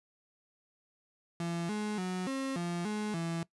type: tone with pitch steps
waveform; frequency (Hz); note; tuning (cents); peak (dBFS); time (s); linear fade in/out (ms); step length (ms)
35% pulse; 169.8 / 211 / 183.5 / 268.4 / 173.1 / 211.4 / 166.8; F3 / G#3 / F#3 / C4 / F3 / G#3 / E3; -48 / +28 / -14 / +44 / -15 / +31 / +21; -31; 1.4-3.43; 2; 290
effects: noise-tail reverb RT60 0.1 s tail -20 dB re dry + resampled to 24000 Hz